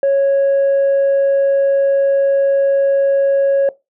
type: tone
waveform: sine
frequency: 552 Hz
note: C#5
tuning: 7 cents flat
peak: -8 dBFS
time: 0.03-3.69 s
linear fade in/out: 2 ms
effects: noise-tail reverb RT60 0.2 s tail -19 dB re dry + tanh soft clip ceiling -9 dBFS

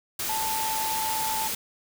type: tone in noise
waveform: sine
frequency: 880 Hz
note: A5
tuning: in tune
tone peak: -28 dBFS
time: 0.29-1.48 s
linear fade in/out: 5 ms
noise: white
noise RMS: -30 dBFS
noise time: 0.19-1.55 s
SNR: -1 dB
effects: none

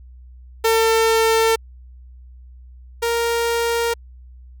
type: tone pair in turn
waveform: sawtooth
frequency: 449.8 / 466.5 Hz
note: A4 / A#4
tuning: +38 / +1 cents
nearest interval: minor second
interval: 63 cents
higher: second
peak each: -10 / -14 dBFS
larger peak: first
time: 0.64-1.56 / 3.02-3.94 s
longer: neither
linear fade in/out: 10 ms
effects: added 62 Hz sine -39 dBFS peak until 4.6 s

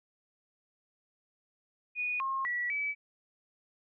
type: tone with pitch steps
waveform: sine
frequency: 2467 / 1073 / 1942 / 2294 Hz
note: D#7 / C6 / B6 / D7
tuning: -15 / +43 / -30 / -41 cents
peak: -30 dBFS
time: 1.95-2.95 s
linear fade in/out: 50 ms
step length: 250 ms
effects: none

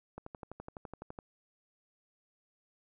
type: click train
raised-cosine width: 1 ms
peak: -29 dBFS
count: 13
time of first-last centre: 0.18-1.188 s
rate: 11.9 Hz
effects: none

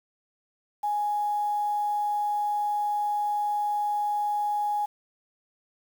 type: tone with quantisation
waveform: sine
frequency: 830.6 Hz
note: G#5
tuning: in tune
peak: -24 dBFS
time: 0.83-4.86 s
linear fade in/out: 10 ms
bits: 8
effects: none

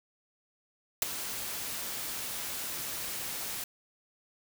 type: noise with ADSR envelope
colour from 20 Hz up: white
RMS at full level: -23 dBFS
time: 1.02-3.64 s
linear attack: 3 ms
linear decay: 13 ms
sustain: -14 dB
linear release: 3 ms
effects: none

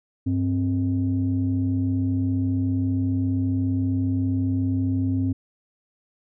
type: tone pair together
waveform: sine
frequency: 98.93 / 264.1 Hz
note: G2 / C4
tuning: +16 / +16 cents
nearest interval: octave + perfect fourth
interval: 1700 cents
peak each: -22 dBFS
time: 0.26-5.33 s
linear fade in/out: 10 ms
effects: tanh soft clip ceiling -14 dBFS

